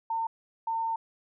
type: tone bursts at uneven times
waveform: sine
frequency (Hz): 906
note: A#5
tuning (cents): -50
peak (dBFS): -27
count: 2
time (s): 0.1-0.27 / 0.67-0.96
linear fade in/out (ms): 5
effects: none